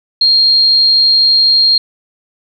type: tone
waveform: sine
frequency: 4224 Hz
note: C8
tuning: 16 cents sharp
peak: -6 dBFS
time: 0.21-1.78 s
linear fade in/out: 5 ms
effects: none